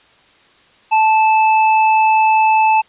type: tone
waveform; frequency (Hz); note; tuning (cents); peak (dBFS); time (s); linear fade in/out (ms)
square; 875; A5; -10; -10; 0.91-2.82; 20
effects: white hiss -50 dBFS RMS until 2.88 s + resampled to 8000 Hz